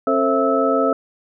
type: tone cluster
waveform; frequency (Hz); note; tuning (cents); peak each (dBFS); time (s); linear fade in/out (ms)
sine; 268.5 / 446.1 / 532 / 663 / 1304; C4 / A4 / C5 / E5 / E6; +45 / +24 / +29 / +10 / -19; -21; 0.07-0.93; 2
effects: none